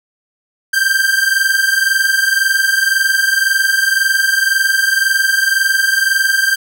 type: tone pair together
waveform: 45% pulse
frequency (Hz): 1568 / 1589.9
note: G6 / G6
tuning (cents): 0 / +24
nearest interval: unison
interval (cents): 24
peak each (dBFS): -14 / -15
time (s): 0.73-6.56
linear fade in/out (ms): 10
effects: none